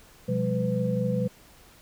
sine tone cluster, 125.6 / 177.7 / 202.1 / 501 Hz, B2 / F3 / G#3 / B4, +30 / +30 / -47 / +25 cents, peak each -29 dBFS, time 0.28-1.28 s, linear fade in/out 10 ms, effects pink hiss -54 dBFS RMS until 1.81 s

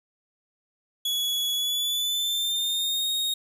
40% pulse tone with pitch glide, 3381 to 3730 Hz, G#7 to A#7, +30 to 0 cents, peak -23 dBFS, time 1.05-3.34 s, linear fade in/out 5 ms, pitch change +170 cents, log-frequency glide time 1.54-3.1 s, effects none

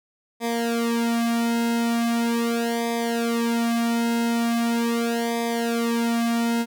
sawtooth tone with flanger, 233.1 Hz, A#3, in tune, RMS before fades -23 dBFS, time 0.4-6.66 s, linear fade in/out 50 ms, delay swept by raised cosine 0.7 to 2.6 ms, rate 0.4 Hz, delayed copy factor -1, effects none

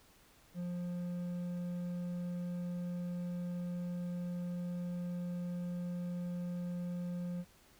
triangle tone with hard clipping, 176.3 Hz, F3, 17 cents sharp, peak -38 dBFS, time 0.54-7.45 s, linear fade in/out 50 ms, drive 9 dB, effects pink hiss -64 dBFS RMS until 7.79 s

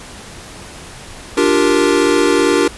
square chord, G minor seventh, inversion second, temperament equal, 293.7 / 349.2 / 392 / 466.2 Hz, D4 / F4 / G4 / Bb4, 0 / 0 / 0 / 0 cents, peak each -17 dBFS, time 1.37-2.68 s, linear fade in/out 5 ms, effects pink hiss -34 dBFS RMS until 2.77 s + resampled to 24000 Hz

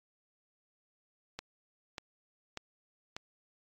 click train, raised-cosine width 0.2 ms, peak -22 dBFS, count 4, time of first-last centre 1.39-3.165 s, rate 1.69 Hz, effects AAC 48 kbps

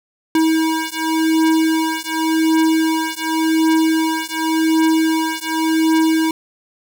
square beating tone pair, 320 / 320.89 Hz, D#4 / E4, +49 / -47 cents, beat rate 0.89 Hz, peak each -18 dBFS, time 0.35-6.31 s, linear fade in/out 2 ms, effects 9-bit

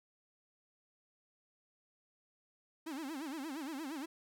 45% pulse tone with vibrato, 293.7 Hz, D4, in tune, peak -40 dBFS, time 2.86-4.06 s, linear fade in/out 10 ms, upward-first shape sine, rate 8.6 Hz, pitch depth 210 cents each way, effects none

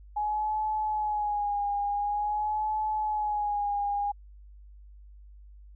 sine tone with vibrato, 836 Hz, G#5, 11 cents sharp, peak -26 dBFS, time 0.16-4.12 s, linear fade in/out 10 ms, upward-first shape sine, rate 0.47 Hz, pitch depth 48 cents each way, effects added 50 Hz sine -47 dBFS peak until 5.75 s

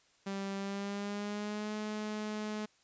sawtooth tone with pitch glide, 196.3 to 212.8 Hz, G3 to G#3, +3 to +42 cents, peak -32 dBFS, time 0.26-2.66 s, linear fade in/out 10 ms, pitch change +139 cents, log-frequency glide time 0.57-1.74 s, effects white hiss -68 dBFS RMS until 2.83 s + resampled to 16000 Hz

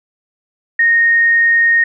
sine tone, 1855 Hz, A#6, 9 cents flat, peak -8 dBFS, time 0.79-1.84 s, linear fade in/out 5 ms, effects none

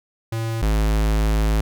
square tone pair in turn, 113.1 / 53.38 Hz, A2 / G#1, +48 / +48 cents, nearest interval octave + minor second, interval 1300 cents, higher first, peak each -23 / -17 dBFS, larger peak second, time 0.32-0.62 / 0.62-1.61 s, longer second, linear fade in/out 5 ms, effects none

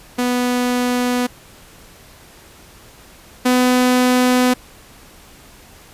sawtooth tone pair in turn, 246.9 / 250.8 Hz, B3 / B3, 0 / +27 cents, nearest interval unison, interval 27 cents, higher second, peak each -12 / -8 dBFS, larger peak second, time 0.18-1.27 / 3.45-4.54 s, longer neither, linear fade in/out 10 ms, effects pink hiss -44 dBFS RMS until 5.93 s + resampled to 32000 Hz

